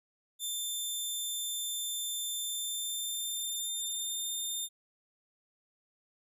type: tone with pitch glide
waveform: 15% pulse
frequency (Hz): 3560 to 3616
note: A7 to A7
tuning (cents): +20 to +47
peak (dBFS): -27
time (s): 0.39-4.69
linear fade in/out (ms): 50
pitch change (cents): +27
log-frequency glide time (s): 2.34-4.27
effects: none